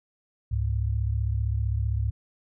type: tone pair together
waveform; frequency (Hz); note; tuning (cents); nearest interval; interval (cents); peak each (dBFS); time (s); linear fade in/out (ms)
sine; 69.3 / 104.77; C#2 / G#2; 0 / +16; perfect fifth; 716; -26; 0.51-2.11; 10
effects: none